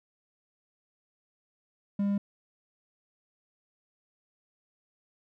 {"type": "tone", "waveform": "triangle", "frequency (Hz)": 201, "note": "G3", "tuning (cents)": 44, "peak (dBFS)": -23, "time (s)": [1.99, 2.18], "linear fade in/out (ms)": 5, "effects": []}